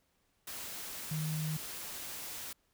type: tone in noise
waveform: sine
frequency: 155.56 Hz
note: D#3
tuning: in tune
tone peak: -33 dBFS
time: 1.11-1.57 s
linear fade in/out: 5 ms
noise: white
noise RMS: -43 dBFS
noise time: 0.47-2.53 s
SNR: +7 dB
effects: pink hiss -75 dBFS RMS until 2.73 s